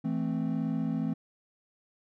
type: chord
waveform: triangle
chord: A minor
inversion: second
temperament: equal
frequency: 164.81 / 220 / 261.6 Hz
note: E3 / A3 / C4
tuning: 0 / 0 / 0 cents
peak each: -30 dBFS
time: 0.04-1.14 s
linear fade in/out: 10 ms
effects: tanh soft clip ceiling -17 dBFS